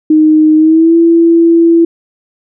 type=tone with pitch glide; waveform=sine; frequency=310.1 to 334.3 Hz; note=D#4 to E4; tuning=-6 to +24 cents; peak=-3 dBFS; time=0.1-1.85 s; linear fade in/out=5 ms; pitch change=+130 cents; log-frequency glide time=0.56-0.96 s; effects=none